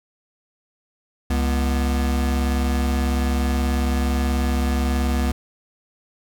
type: tone pair together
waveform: square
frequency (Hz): 68.4 / 243.7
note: C#2 / B3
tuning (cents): -23 / -23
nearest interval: octave + minor seventh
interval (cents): 2200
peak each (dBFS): -20 / -26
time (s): 1.3-5.32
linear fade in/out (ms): 5
effects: none